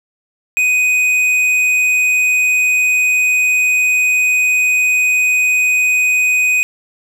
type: tone with tanh clipping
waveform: sine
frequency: 2497 Hz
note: D#7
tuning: 6 cents sharp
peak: -12 dBFS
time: 0.57-6.63 s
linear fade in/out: 0 ms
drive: 9 dB
effects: none